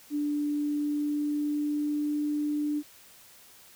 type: tone with pitch glide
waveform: sine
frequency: 293.7 to 296.4 Hz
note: D4 to D4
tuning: 0 to +16 cents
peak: -26 dBFS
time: 0.1-2.83 s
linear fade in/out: 50 ms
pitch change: +16 cents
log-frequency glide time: 0.53-2.22 s
effects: white hiss -54 dBFS RMS until 3.75 s